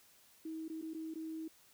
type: tone with dropouts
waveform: sine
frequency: 319.6 Hz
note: D#4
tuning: 47 cents sharp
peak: -40 dBFS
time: 0.45-1.48 s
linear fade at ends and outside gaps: 5 ms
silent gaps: 0.682-0.698 / 0.815-0.824 / 0.936-0.946 / 1.14-1.155 s
effects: white hiss -65 dBFS RMS until 1.73 s